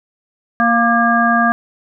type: harmonic tone with a mistuned harmonic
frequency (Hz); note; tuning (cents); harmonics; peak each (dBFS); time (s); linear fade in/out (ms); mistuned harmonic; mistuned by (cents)
233.1; A#3; 0; 1 / 3 / 5 / 7; -16 / -16 / -16 / -16; 0.6-1.52; 0; 5; +33
effects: none